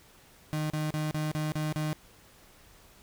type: tone bursts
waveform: 35% pulse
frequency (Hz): 153.6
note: D#3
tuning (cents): -22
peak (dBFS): -27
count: 7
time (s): 0.53-1.93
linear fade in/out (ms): 0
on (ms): 170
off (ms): 35
effects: pink hiss -57 dBFS RMS until 3.02 s